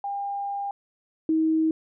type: tone pair in turn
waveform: sine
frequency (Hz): 802 / 318.3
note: G5 / D#4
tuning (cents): +39 / +39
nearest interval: octave + major third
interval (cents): 1600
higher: first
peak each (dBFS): -27 / -19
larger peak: second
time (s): 0.04-0.71 / 1.29-1.71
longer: first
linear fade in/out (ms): 2
effects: none